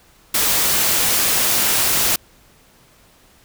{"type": "noise", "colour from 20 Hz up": "white", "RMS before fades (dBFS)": -17, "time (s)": [0.34, 2.16], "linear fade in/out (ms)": 5, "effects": ["pink hiss -52 dBFS RMS until 3.44 s"]}